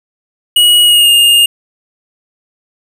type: tone with pitch glide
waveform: square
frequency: 2906 to 2830 Hz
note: F#7 to F7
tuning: -32 to +22 cents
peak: -5 dBFS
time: 0.56-1.46 s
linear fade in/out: 5 ms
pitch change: -46 cents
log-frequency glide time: 0.84-1.1 s
effects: 7-bit